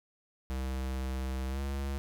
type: tone with pitch glide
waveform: square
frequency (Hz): 65.41 to 68.74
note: C2 to C#2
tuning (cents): 0 to -14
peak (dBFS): -33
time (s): 0.5-1.98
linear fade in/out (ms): 0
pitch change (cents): +86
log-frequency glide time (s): 1.49-1.6
effects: none